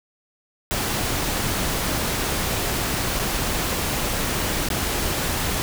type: noise with dropouts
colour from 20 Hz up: pink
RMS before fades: -24 dBFS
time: 0.71-5.62 s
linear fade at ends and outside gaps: 0 ms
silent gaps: 3.192-3.196 / 4.687-4.702 s
effects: none